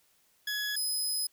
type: tone pair in turn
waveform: 20% pulse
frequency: 1685 / 5049 Hz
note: G#6 / D#8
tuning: +25 / +25 cents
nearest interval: octave + perfect fifth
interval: 1900 cents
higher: second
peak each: -26 / -24 dBFS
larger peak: second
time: 0.47-0.76 / 0.76-1.27 s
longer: second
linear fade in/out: 5 ms
effects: white hiss -68 dBFS RMS until 1.32 s